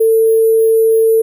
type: tone with sample-and-hold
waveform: sine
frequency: 446.9 Hz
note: A4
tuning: 27 cents sharp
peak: -7 dBFS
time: 0-1.22 s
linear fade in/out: 10 ms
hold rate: 11025 Hz
effects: none